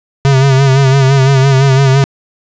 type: tone with vibrato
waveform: square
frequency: 135.2 Hz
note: C#3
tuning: 43 cents flat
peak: -6 dBFS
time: 0.25-2.04 s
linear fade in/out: 0 ms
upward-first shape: sine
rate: 5.9 Hz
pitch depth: 53 cents each way
effects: resampled to 16000 Hz + 8-bit